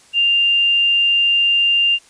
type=tone with hard clipping; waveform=triangle; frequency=2794 Hz; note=F7; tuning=in tune; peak=-12 dBFS; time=0.13-1.99 s; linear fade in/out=50 ms; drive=3 dB; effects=white hiss -49 dBFS RMS until 2.09 s + resampled to 22050 Hz